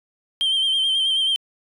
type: tone with vibrato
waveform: sine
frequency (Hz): 3146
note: G7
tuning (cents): +6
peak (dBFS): -15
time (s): 0.41-1.36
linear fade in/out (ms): 0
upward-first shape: sine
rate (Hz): 9.3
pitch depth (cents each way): 41
effects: tanh soft clip ceiling -16 dBFS